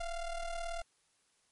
square ring-modulated tone, 349.2 Hz, F4, in tune, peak -34 dBFS, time 0-0.82 s, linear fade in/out 5 ms, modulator 330 Hz, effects white hiss -73 dBFS RMS until 1.51 s + MP3 48 kbps

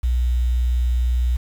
sine tone with quantisation, 61 Hz, B1, 21 cents flat, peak -16 dBFS, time 0.03-1.37 s, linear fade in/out 10 ms, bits 7, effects none

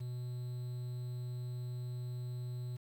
triangle tone with quantisation, 123.47 Hz, B2, in tune, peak -36 dBFS, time 0-2.77 s, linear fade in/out 10 ms, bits 10, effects none

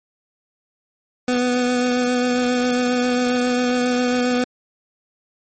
25% pulse tone with vibrato, 247.7 Hz, B3, 5 cents sharp, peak -13 dBFS, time 1.28-4.44 s, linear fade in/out 2 ms, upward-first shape sine, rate 7.4 Hz, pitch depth 15 cents each way, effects MP3 32 kbps

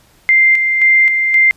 sine tone with tremolo, 2093 Hz, C7, in tune, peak -6 dBFS, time 0.29-1.51 s, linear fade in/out 0 ms, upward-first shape square, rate 1.9 Hz, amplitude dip 45%, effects pink hiss -50 dBFS RMS until 1.56 s + resampled to 32000 Hz

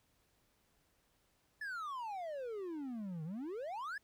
triangle exponential two-way sweep, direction down then up, 1762 to 150.8 to 1762 Hz, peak -38 dBFS, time 1.61-3.98 s, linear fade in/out 5 ms, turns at 3.24 s, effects pink hiss -75 dBFS RMS until 4.03 s

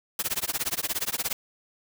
white noise with tremolo, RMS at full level -26 dBFS, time 0.19-1.33 s, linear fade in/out 2 ms, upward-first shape sine, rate 17 Hz, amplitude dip 100%, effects none

